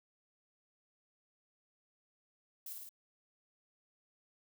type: noise with echo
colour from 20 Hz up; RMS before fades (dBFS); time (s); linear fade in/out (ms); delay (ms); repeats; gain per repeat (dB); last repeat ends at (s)
violet; -45; 2.66-2.73; 5; 54; 3; -2; 2.892
effects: none